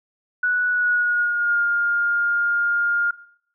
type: tone with pitch glide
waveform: sine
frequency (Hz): 1474 to 1411.5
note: F#6 to F6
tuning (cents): -7 to +18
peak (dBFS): -17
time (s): 0.43-3.11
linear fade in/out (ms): 5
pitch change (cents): -75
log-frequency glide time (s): 0.69-1.62
effects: noise-tail reverb RT60 0.6 s tail -18 dB re dry